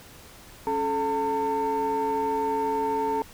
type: tone cluster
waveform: sine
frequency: 277 / 433.8 / 903 Hz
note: C#4 / A4 / A5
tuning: -1 / -25 / +45 cents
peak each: -31 / -26 / -24 dBFS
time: 0.67-3.22 s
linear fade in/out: 0 ms
effects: tanh soft clip ceiling -19 dBFS + pink hiss -48 dBFS RMS until 3.33 s